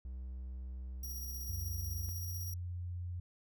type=tone; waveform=triangle; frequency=63.4 Hz; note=B1; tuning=46 cents sharp; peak=-39 dBFS; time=0.05-2.09 s; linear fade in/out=0 ms
type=tone with tremolo; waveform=10% pulse; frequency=5690 Hz; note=F8; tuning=31 cents sharp; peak=-37 dBFS; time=1.03-2.54 s; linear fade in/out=5 ms; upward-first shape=square; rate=16 Hz; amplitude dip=30%
type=tone with pitch glide; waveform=sine; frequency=87.31 to 88.43 Hz; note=F2 to F2; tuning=0 to +22 cents; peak=-38 dBFS; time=1.49-3.2 s; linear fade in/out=5 ms; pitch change=+22 cents; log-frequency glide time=2.22-2.37 s
effects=none